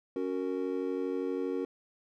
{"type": "chord", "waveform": "triangle", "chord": "F# major", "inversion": "second", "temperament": "just", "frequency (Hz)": [277.5, 370, 462.5], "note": ["C#4", "F#4", "A#4"], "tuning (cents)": [2, 0, -14], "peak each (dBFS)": -33, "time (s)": [0.16, 1.65], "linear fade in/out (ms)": 2, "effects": []}